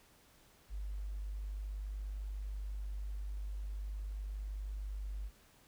sine tone, 50.2 Hz, G1, 42 cents sharp, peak -38 dBFS, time 0.69-5.31 s, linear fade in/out 50 ms, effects pink hiss -65 dBFS RMS until 5.67 s

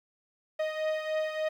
45% pulse beating tone pair, 622.3 / 625.7 Hz, D#5 / D#5, 0 / +10 cents, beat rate 3.4 Hz, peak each -30 / -35 dBFS, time 0.59-1.49 s, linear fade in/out 10 ms, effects low-pass 3000 Hz 12 dB/octave + 10-bit

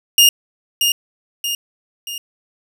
sawtooth tone with echo, 2835 Hz, F7, 25 cents sharp, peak -4 dBFS, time 0.18-0.29 s, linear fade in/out 2 ms, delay 630 ms, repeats 3, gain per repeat -6 dB, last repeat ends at 2.18 s, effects none

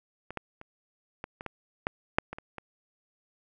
clicks, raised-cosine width 0.5 ms, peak -24 / -18 / -29 / -21 / -24 / -20 / -12 / -6 / -22 / -25 / -24 dBFS, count 11, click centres 0.306 / 0.373 / 0.614 / 1.241 / 1.409 / 1.463 / 1.869 / 2.185 / 2.33 / 2.385 / 2.583 s, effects none

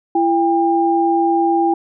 sine tone pair together, 336.4 / 800 Hz, E4 / G5, +35 / +35 cents, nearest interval octave + minor third, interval 1500 cents, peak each -15 dBFS, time 0.15-1.74 s, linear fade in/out 5 ms, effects none

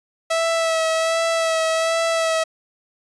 sawtooth tone with vibrato, 653 Hz, E5, 17 cents flat, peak -14 dBFS, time 0.3-2.44 s, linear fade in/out 10 ms, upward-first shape sine, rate 1.3 Hz, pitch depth 22 cents each way, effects resampled to 22050 Hz

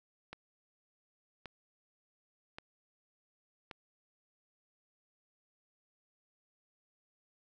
click train, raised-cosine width 0.3 ms, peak -28 dBFS, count 4, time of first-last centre 0.33-3.712 s, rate 0.887 Hz, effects none

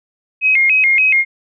sine tone with vibrato, 2327 Hz, D7, 17 cents flat, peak -9 dBFS, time 0.41-1.25 s, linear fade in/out 50 ms, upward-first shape square, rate 3.5 Hz, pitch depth 150 cents each way, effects none

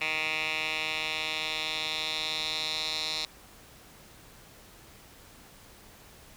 10% pulse tone with band-pass filter sweep, 156.3 Hz, D#3, 8 cents sharp, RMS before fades -32 dBFS, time 0.01-3.25 s, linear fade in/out 2 ms, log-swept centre 2600 to 4200 Hz, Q 3.5, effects pink hiss -53 dBFS RMS until 6.36 s

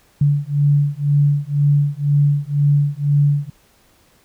sine beating tone pair, 143.3 / 145.3 Hz, D3 / D3, -42 / -18 cents, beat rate 2 Hz, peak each -16 dBFS, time 0.21-3.5 s, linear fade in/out 5 ms, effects pink hiss -55 dBFS RMS until 4.24 s

